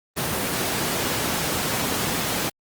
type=high-pass noise; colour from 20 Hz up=pink; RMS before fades=-25 dBFS; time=0.16-2.5 s; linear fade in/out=20 ms; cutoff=120 Hz; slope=12 dB/octave; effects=Opus 24 kbps